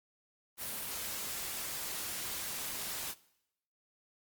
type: noise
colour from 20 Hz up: white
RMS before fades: -39 dBFS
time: 0.57-3.15 s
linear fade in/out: 50 ms
effects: noise-tail reverb RT60 0.8 s tail -20 dB re dry + Opus 32 kbps